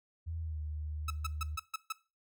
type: tone with pitch glide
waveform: sine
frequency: 82 to 76.07 Hz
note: E2 to D#2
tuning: -9 to -39 cents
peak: -36 dBFS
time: 0.26-1.57 s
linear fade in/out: 20 ms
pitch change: -130 cents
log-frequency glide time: 0.39-0.6 s
type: tone bursts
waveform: sawtooth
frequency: 1300 Hz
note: E6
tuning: 24 cents flat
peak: -30 dBFS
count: 6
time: 1.08-1.924 s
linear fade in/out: 5 ms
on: 24 ms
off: 140 ms
effects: noise-tail reverb RT60 0.3 s tail -18 dB re dry